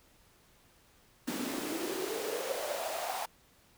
pink noise with high-pass filter sweep, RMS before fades -36 dBFS, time 1.27-3.26 s, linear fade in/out 10 ms, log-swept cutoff 240 to 800 Hz, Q 6.4, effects pink hiss -64 dBFS RMS until 3.77 s

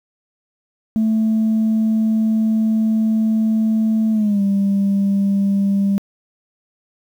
sine tone with pitch glide, 220 to 198.28 Hz, A3 to G3, 0 to +20 cents, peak -12 dBFS, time 0.96-5.98 s, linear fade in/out 0 ms, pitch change -180 cents, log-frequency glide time 4.12-4.42 s, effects tanh soft clip ceiling -11 dBFS + 8-bit

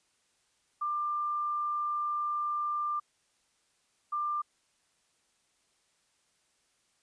sine tone bursts at uneven times, 1191 Hz, D6, 24 cents sharp, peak -29 dBFS, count 2, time 0.81-3 / 4.12-4.42 s, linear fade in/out 10 ms, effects white hiss -72 dBFS RMS until 7.02 s + resampled to 22050 Hz

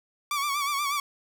sawtooth tone with vibrato, 1145 Hz, D6, 44 cents flat, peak -22 dBFS, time 0.31-1 s, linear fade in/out 2 ms, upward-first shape sine, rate 8.3 Hz, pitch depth 67 cents each way, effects none

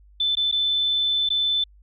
sine tone with dropouts, 3521 Hz, A7, in tune, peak -19 dBFS, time 0.2-1.64 s, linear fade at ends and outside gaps 5 ms, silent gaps 0.353-0.37 / 0.515-0.524 / 1.29-1.302 s, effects added 50 Hz sine -49 dBFS peak until 1.82 s

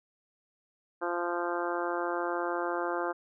harmonic tone, 173.8 Hz, F3, 8 cents flat, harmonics 2 / 3 / 4 / 5 / 6 / 7 / 8 / 9, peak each -34 / -36 / -37 / -38 / -39 / -39 / -40 / -41 dBFS, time 1.01-3.13 s, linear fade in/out 20 ms, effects none

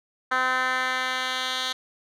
10% pulse tone with band-pass filter sweep, 257.1 Hz, C4, 30 cents flat, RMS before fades -26 dBFS, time 0.31-1.73 s, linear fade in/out 10 ms, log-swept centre 1500 to 3500 Hz, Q 1.9, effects none

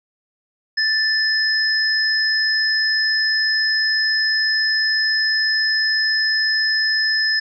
sine tone pair together, 1760 / 5118 Hz, A6 / D#8, 0 / +48 cents, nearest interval octave + tritone, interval 1848 cents, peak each -18 / -19 dBFS, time 0.77-7.4 s, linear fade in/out 10 ms, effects none

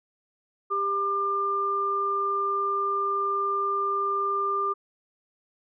sine tone pair together, 397.8 / 1196.5 Hz, G4 / D6, +25 / +32 cents, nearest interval octave + perfect fifth, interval 1907 cents, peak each -31 / -24 dBFS, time 0.7-4.74 s, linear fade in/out 20 ms, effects none

